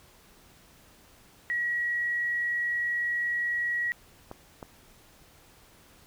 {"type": "tone", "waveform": "sine", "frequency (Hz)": 1915, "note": "A#6", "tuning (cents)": 46, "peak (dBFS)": -26, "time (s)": [1.5, 3.92], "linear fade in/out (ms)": 0}
{"type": "clicks", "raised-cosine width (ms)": 1, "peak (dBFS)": -25, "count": 2, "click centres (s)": [4.314, 4.628]}
{"effects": ["pink hiss -57 dBFS RMS until 6.06 s"]}